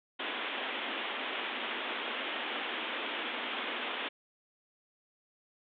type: band-pass noise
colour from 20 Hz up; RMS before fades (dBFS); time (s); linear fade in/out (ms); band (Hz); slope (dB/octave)
white; -37; 0.19-4.09; 10; 220 to 3500; 96
effects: none